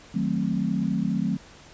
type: chord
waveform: sine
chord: D# diminished seventh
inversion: none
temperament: equal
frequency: 155.56 / 185 / 220 / 261.6 Hz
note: D#3 / F#3 / A3 / C4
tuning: 0 / 0 / 0 / 0 cents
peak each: -31 / -26 / -27 / -30 dBFS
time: 0.14-1.37 s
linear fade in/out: 10 ms
effects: pink hiss -49 dBFS RMS until 1.73 s + resampled to 16000 Hz